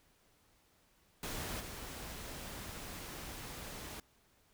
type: noise with level steps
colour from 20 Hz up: pink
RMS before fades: -41 / -46 dBFS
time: 1.23-4 s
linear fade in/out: 2 ms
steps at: 1.59 s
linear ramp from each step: 20 ms
effects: pink hiss -70 dBFS RMS until 4.53 s